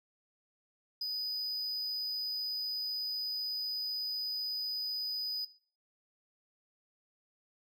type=tone; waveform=triangle; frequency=4978 Hz; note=D#8; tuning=in tune; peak=-32 dBFS; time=1.01-5.45 s; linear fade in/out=5 ms; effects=noise-tail reverb RT60 0.5 s tail -19 dB re dry